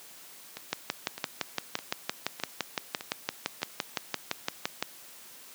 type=two click trains; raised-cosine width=0.2 ms; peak=-20 / -10 dBFS; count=6 / 25; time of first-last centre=0.57-3.619 / 0.73-4.826 s; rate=1.64 / 5.86 Hz; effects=white hiss -50 dBFS RMS until 5.54 s + high-pass 150 Hz 12 dB/octave